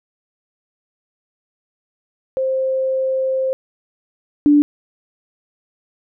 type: tone pair in turn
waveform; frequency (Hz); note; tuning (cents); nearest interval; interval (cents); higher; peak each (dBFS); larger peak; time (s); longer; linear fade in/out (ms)
sine; 526 / 292.7; C5 / D4; +9 / -6; minor seventh; 1015; first; -16 / -8; second; 2.37-3.53 / 4.46-4.62; first; 0
effects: none